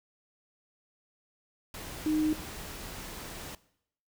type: tone in noise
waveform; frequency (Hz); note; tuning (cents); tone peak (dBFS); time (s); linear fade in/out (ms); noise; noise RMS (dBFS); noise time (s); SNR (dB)
sine; 308.8; D#4; -13; -25; 2.06-2.33; 2; pink; -42; 1.74-3.55; +14
effects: noise-tail reverb RT60 0.7 s tail -19 dB re dry